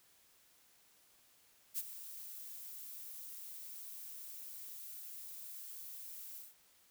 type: noise with ADSR envelope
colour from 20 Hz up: violet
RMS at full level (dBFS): -36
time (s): 1.74-6.55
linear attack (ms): 41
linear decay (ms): 39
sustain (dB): -13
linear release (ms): 170
effects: white hiss -68 dBFS RMS until 6.9 s